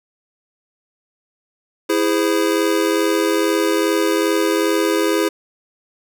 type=chord; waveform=square; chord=E augmented; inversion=none; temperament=just; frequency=329.6 / 412 / 515 Hz; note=E4 / G#4 / B#4; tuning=0 / -14 / -28 cents; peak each=-19 / -20 / -23 dBFS; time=1.89-5.29 s; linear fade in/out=10 ms; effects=none